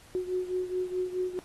sine beating tone pair, 365.1 / 369.8 Hz, F#4 / F#4, -23 / -1 cents, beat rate 4.7 Hz, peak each -30 / -34 dBFS, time 0.15-1.39 s, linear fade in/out 0 ms, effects pink hiss -55 dBFS RMS until 1.44 s + AAC 32 kbps

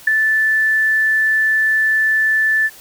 sine tone with ADSR envelope, 1755 Hz, A6, 5 cents flat, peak -6 dBFS, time 0.07-2.7 s, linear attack 7 ms, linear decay 4 ms, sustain -6 dB, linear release 44 ms, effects white hiss -41 dBFS RMS until 2.8 s

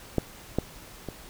clicks, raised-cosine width 2 ms, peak -9 / -10 / -20 dBFS, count 3, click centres 0.183 / 0.586 / 1.087 s, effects pink hiss -47 dBFS RMS until 1.29 s

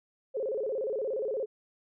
sine tone with vibrato, 477.5 Hz, A#4, 42 cents sharp, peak -29 dBFS, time 0.34-1.46 s, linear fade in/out 20 ms, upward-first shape square, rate 17 Hz, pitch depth 190 cents each way, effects none

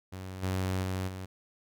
sawtooth tone with level steps, 93.7 Hz, F#2, 22 cents sharp, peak -35 / -25 / -27 / -34 dBFS, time 0.12-1.26 s, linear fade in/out 10 ms, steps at 0.42 / 0.82 / 1.07 s, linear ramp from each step 20 ms, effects none

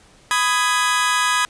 sawtooth chord, G# minor, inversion first, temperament just, 996.7 / 1245.9 / 1661.2 Hz, B5 / D#6 / G#6, +16 / +2 / 0 cents, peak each -17 dBFS, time 0.31-1.45 s, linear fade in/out 0 ms, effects pink hiss -51 dBFS RMS until 1.49 s + resampled to 22050 Hz

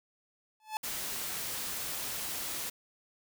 45% pulse tone with exponential growth, 865 Hz, A5, 30 cents flat, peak -29 dBFS, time 0.6-0.77 s, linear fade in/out 1 ms, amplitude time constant 35 ms
white noise, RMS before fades -37 dBFS, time 0.83-2.7 s, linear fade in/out 10 ms
effects none

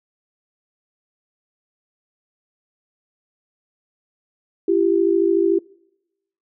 sine tone pair together, 338.5 / 392.1 Hz, E4 / G4, +46 / 0 cents, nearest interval minor third, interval 254 cents, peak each -17 dBFS, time 4.68-5.59 s, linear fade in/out 5 ms, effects noise-tail reverb RT60 0.9 s tail -25 dB re dry

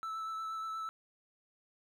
triangle tone with vibrato, 1315 Hz, E6, 5 cents flat, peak -35 dBFS, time 0.03-0.89 s, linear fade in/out 0 ms, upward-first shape triangle, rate 8.4 Hz, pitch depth 17 cents each way, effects none

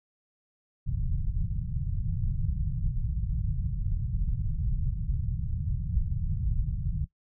pink low-pass noise, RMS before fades -29 dBFS, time 0.86-7.06 s, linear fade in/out 20 ms, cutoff 160 Hz, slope 48 dB/octave, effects noise-tail reverb RT60 0.1 s tail -17 dB re dry

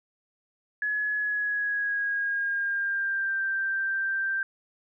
sine tone with pitch glide, 1694 to 1571.5 Hz, G#6 to G6, +34 to +4 cents, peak -25 dBFS, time 0.82-4.43 s, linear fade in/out 2 ms, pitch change -130 cents, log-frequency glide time 1.16-3.41 s, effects none

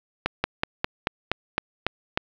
slowing click train, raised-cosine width 0.3 ms, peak -5 dBFS, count 9, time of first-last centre 0.26-2.175 s, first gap 180 ms, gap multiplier 1.08, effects low-pass 4000 Hz 12 dB/octave + 7-bit

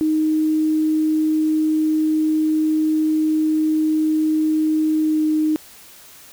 sine tone with pitch glide, 311.4 to 309.2 Hz, D#4 to D#4, +2 to -11 cents, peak -15 dBFS, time 0.01-5.56 s, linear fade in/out 0 ms, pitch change -13 cents, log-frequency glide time 5.01-5.21 s, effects white hiss -44 dBFS RMS until 6.32 s

